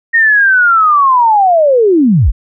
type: linear sweep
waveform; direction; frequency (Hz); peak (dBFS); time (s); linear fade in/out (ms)
sine; down; 1864.7 to 31.6; -5; 0.13-2.32; 20
effects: none